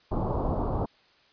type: low-pass noise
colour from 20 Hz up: pink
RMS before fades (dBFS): -28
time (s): 0.11-0.86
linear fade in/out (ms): 10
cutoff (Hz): 1100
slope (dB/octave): 48
effects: white hiss -61 dBFS RMS until 1.32 s + resampled to 11025 Hz